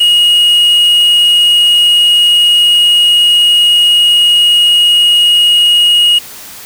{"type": "tone", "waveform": "triangle", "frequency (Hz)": 2882, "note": "F#7", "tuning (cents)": -46, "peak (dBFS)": -3, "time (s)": [0, 6.19], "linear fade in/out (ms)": 10, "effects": ["white hiss -30 dBFS RMS until 6.65 s"]}